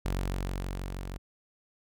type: tone with level ramp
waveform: sawtooth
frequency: 46.33 Hz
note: F#1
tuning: 3 cents sharp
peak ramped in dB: -24 to -33 dBFS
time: 0.05-1.18 s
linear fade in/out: 10 ms
effects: none